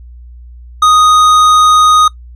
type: tone with tanh clipping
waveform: triangle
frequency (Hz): 1244.5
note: D#6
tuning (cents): 0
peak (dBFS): -6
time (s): 0.82-2.08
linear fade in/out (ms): 5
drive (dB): 17
effects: noise-tail reverb RT60 0.1 s tail -21 dB re dry + added 60 Hz sine -30 dBFS peak until 2.35 s